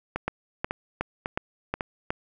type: two click trains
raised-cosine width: 0.5 ms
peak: -11 / -13 dBFS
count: 6 / 4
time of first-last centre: 0.28-2.105 / 0.16-1.808 s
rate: 2.74 / 1.82 Hz
effects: none